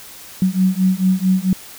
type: beating tone pair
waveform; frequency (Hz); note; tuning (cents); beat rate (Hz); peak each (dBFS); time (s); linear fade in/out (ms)
sine; 184.8 / 189.3; F#3 / F#3; -2 / +40; 4.5; -16; 0.42-1.53; 2
effects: white hiss -38 dBFS RMS until 1.78 s